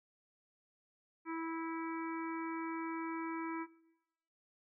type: harmonic tone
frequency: 327.2 Hz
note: E4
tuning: 13 cents flat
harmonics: 1 / 3 / 4 / 5 / 6 / 7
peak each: -39 / -45 / -47 / -53 / -54 / -50 dBFS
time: 1.25-3.67 s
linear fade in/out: 50 ms
effects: noise-tail reverb RT60 0.9 s tail -17 dB re dry